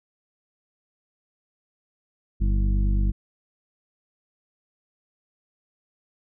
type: harmonic tone with a mistuned harmonic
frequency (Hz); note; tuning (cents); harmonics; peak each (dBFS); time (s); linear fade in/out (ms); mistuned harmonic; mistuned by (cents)
49; G1; 0; 1 / 2 / 3 / 4 / 5 / 7; -19 / -29 / -36 / -31 / -43 / -40; 2.4-3.12; 20; 7; -74
effects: none